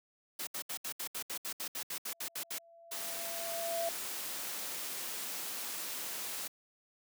white noise bursts, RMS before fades -39 dBFS, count 15, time 0.39-2.585 s, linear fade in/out 5 ms, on 81 ms, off 70 ms
sine tone with exponential growth, 673 Hz, E5, 36 cents sharp, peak -31 dBFS, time 2.05-3.89 s, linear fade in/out 2 ms, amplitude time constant 400 ms
white noise, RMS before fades -40 dBFS, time 2.91-6.48 s, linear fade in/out 10 ms
effects high-pass 200 Hz 12 dB/octave

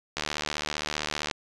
click train, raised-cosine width 0.2 ms, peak -11 dBFS, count 87, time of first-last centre 0.17-1.312 s, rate 75.3 Hz, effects resampled to 22050 Hz

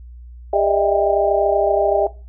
sine tone cluster, 401.6 / 598 / 631 / 659 / 794 Hz, G4 / D5 / D#5 / E5 / G5, +42 / +31 / +24 / -1 / +22 cents, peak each -20 dBFS, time 0.53-2.07 s, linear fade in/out 5 ms, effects noise-tail reverb RT60 0.3 s tail -17 dB re dry + added 60 Hz sine -35 dBFS peak until 2.28 s

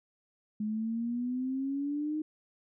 sine exponential sweep, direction up, 210.3 to 311.1 Hz, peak -30 dBFS, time 0.6-2.22 s, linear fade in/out 5 ms, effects none

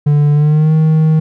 triangle tone with pitch glide, 146.83 to 157.37 Hz, D3 to D#3, 0 to +20 cents, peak -5 dBFS, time 0.06-1.2 s, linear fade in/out 10 ms, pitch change +120 cents, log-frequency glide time 0.33-0.73 s, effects none

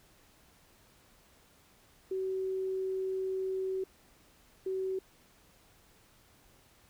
sine tone bursts at uneven times, 379 Hz, F#4, 42 cents sharp, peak -31 dBFS, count 2, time 2.11-3.84 / 4.66-4.99 s, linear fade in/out 5 ms, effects pink hiss -63 dBFS RMS until 6.89 s

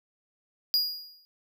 square tone with exponential decay, 4868 Hz, D#8, 39 cents flat, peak -20 dBFS, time 0.74-1.25 s, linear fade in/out 0 ms, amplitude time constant 110 ms, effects none

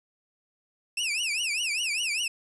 sawtooth tone with vibrato, 2600 Hz, E7, 24 cents flat, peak -23 dBFS, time 0.97-2.28 s, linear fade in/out 5 ms, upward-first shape triangle, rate 5 Hz, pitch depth 250 cents each way, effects resampled to 24000 Hz + 9-bit

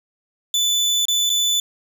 30% pulse tone with dropouts, 3494 Hz, A7, 13 cents flat, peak -14 dBFS, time 0.54-1.6 s, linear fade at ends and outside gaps 2 ms, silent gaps 1.054-1.083 / 1.295-1.3 s, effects none

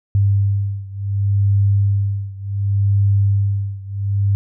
sine beating tone pair, 99.6 / 100.28 Hz, G2 / G2, +28 / +40 cents, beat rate 0.68 Hz, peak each -16 / -18 dBFS, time 0.15-4.35 s, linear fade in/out 0 ms, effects none

